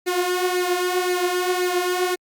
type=tone with flanger; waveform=sawtooth; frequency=360.8 Hz; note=F#4; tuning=44 cents flat; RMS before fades=-22 dBFS; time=0.06-2.16 s; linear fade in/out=20 ms; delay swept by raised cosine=0.44 to 4.94 ms; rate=1.9 Hz; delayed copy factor=+0.6; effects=Opus 48 kbps